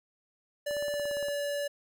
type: tone with pitch glide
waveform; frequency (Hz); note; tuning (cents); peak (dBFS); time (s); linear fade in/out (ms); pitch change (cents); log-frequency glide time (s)
square; 582 to 575.3; D5 to D5; -16 to -36; -31; 0.66-1.68; 10; -20; 0.93-1.16
type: click train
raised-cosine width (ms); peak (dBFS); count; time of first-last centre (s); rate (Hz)
1; -31; 11; 0.71-1.285; 17.4
effects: 11-bit